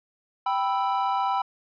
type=chord; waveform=triangle; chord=E minor; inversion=first; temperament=equal; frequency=784 / 987.8 / 1318.5 Hz; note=G5 / B5 / E6; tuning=0 / 0 / 0 cents; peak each=-24 / -24 / -29 dBFS; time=0.46-1.42 s; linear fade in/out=5 ms; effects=resampled to 11025 Hz